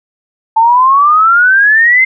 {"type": "exponential sweep", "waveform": "sine", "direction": "up", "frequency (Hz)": [880, 2097], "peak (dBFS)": -4, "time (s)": [0.56, 2.05], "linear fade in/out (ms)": 10, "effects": []}